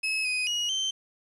35% pulse tone with pitch steps, 2577 / 2501 / 2894 / 3111 Hz, E7 / D#7 / F#7 / G7, -40 / +8 / -39 / -14 cents, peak -24 dBFS, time 0.03-0.91 s, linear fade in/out 10 ms, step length 220 ms, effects resampled to 24000 Hz + 9-bit

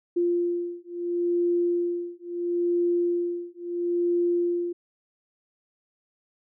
sine beating tone pair, 347.7 / 348.44 Hz, F4 / F4, -8 / -4 cents, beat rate 0.74 Hz, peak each -26 dBFS, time 0.16-4.73 s, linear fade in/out 10 ms, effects none

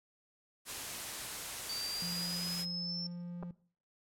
white noise, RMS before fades -41 dBFS, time 0.65-2.66 s, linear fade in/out 50 ms
sine exponential sweep, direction up, 4600 to 5390 Hz, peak -37 dBFS, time 1.69-3.07 s, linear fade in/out 5 ms
triangle tone, 174.61 Hz, F3, in tune, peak -38 dBFS, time 2.02-3.51 s, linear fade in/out 2 ms
clicks, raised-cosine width 1 ms, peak -31 dBFS, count 2, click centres 3.427 / 3.432 s
effects noise-tail reverb RT60 0.5 s tail -20 dB re dry + low-pass 12000 Hz 12 dB/octave

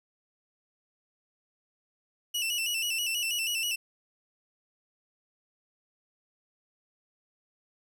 sawtooth tone with vibrato, 2794 Hz, F7, in tune, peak -25 dBFS, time 2.34-3.76 s, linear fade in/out 10 ms, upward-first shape square, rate 6.2 Hz, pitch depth 72 cents each way, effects none

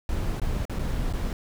brown noise with dropouts, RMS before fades -27 dBFS, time 0.09-1.33 s, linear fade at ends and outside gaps 1 ms, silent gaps 0.399-0.417 / 0.653-0.696 / 0.788-0.792 / 1.127-1.135 s, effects none

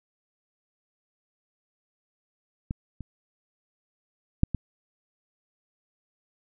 clicks, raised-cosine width 5 ms, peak -17 / -25 / -6 / -15 dBFS, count 4, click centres 2.709 / 3.007 / 4.434 / 4.547 s, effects none

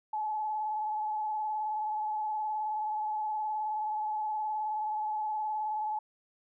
sine tone with vibrato, 856 Hz, A5, 48 cents flat, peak -30 dBFS, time 0.13-5.99 s, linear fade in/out 5 ms, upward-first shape triangle, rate 19 Hz, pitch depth 34 cents each way, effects none

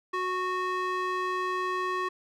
square tone with band-pass filter, 367.9 Hz, F#4, 10 cents flat, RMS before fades -30 dBFS, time 0.13-2.09 s, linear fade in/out 10 ms, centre 1300 Hz, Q 1.5, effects none

